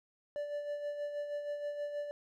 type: tone with tremolo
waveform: triangle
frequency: 584 Hz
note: D5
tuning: 10 cents flat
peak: -32 dBFS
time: 0.36-2.11 s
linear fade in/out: 0 ms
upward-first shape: sine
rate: 6.3 Hz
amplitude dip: 50%
effects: none